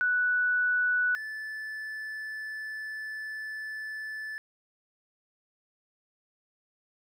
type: tone pair in turn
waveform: sine / triangle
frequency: 1480 / 1744.6 Hz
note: F#6 / A6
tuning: 0 / -15 cents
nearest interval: minor third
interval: 285 cents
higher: second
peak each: -23 / -33 dBFS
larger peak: first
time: 0.01-1.15 / 1.15-4.38 s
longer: second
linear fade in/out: 0 ms
effects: none